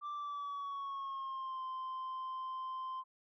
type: tone with pitch glide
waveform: sine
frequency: 1174.7 to 1040.5 Hz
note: D6 to C6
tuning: 0 to -10 cents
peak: -36 dBFS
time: 0.01-3.04 s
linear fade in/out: 50 ms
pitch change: -210 cents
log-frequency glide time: 0.13-1.63 s
effects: tanh soft clip ceiling -38 dBFS